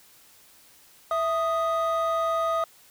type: tone pair together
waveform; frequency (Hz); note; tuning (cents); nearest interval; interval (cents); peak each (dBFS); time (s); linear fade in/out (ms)
triangle; 659.3 / 1244.5; E5 / D#6; 0 / 0; major seventh; 1100; -23; 1.11-2.64; 2
effects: tanh soft clip ceiling -15 dBFS + white hiss -55 dBFS RMS until 2.9 s